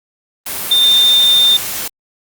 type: tone in noise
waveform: sine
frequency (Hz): 3607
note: A7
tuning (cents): +42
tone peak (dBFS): -7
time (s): 0.71-1.57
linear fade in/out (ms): 5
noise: white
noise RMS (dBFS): -22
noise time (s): 0.46-1.88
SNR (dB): +12
effects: Opus 32 kbps